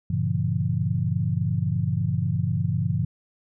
sine chord, G diminished seventh, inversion none, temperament just, 98 / 117.6 / 141.12 / 169.34 Hz, G2 / Bb2 / Db3 / Fb3, 0 / +16 / +31 / +47 cents, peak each -27 dBFS, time 0.1-3.05 s, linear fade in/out 5 ms, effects none

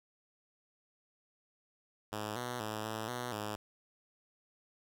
5% pulse tone with pitch steps, 106.1 / 122.8 / 107.9 / 109.8 / 122.8 / 105.7 Hz, G#2 / B2 / A2 / A2 / B2 / G#2, +38 / -9 / -33 / -3 / -9 / +31 cents, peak -26 dBFS, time 2.12-3.56 s, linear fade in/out 5 ms, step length 240 ms, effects none

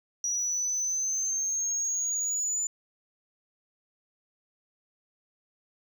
sine exponential sweep, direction up, 5800 to 7040 Hz, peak -25 dBFS, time 0.24-2.67 s, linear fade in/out 2 ms, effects tanh soft clip ceiling -24 dBFS + 11-bit

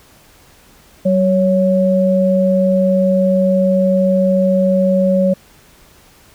sine tone pair together, 189.7 / 555.8 Hz, F#3 / C#5, +43 / +4 cents, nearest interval octave + perfect fifth, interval 1861 cents, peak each -13 dBFS, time 1.05-5.34 s, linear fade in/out 10 ms, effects pink hiss -47 dBFS RMS until 6.34 s

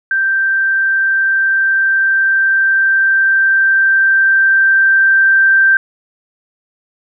sine tone with level ramp, 1568 Hz, G6, in tune, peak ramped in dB -11 to -6 dBFS, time 0.11-5.77 s, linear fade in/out 2 ms, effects none

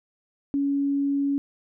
sine tone, 280.4 Hz, C#4, 20 cents sharp, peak -21 dBFS, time 0.54-1.38 s, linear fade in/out 0 ms, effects none

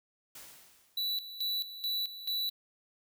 white noise with exponential decay, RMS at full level -47 dBFS, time 0.35-1.41 s, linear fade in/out 5 ms, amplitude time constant 230 ms
square tone with tremolo, 3951 Hz, B7, in tune, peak -31 dBFS, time 0.97-2.5 s, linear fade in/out 5 ms, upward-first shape square, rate 2.3 Hz, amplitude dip 75%
effects none

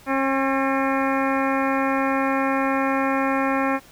harmonic tone with a mistuned harmonic, 270 Hz, C#4, 45 cents flat, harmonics 1 / 2 / 3 / 4 / 5 / 6 / 7 / 8 / 9, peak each -23 / -26 / -27 / -27 / -30 / -33 / -32 / -34 / -34 dBFS, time 0.06-3.8 s, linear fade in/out 50 ms, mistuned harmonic 7, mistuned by -64 cents, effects pink hiss -49 dBFS RMS until 3.91 s

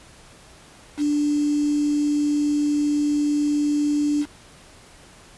sine tone with quantisation, 293.7 Hz, D4, in tune, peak -18 dBFS, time 0.97-4.26 s, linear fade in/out 50 ms, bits 6, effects pink hiss -48 dBFS RMS until 5.37 s + resampled to 24000 Hz

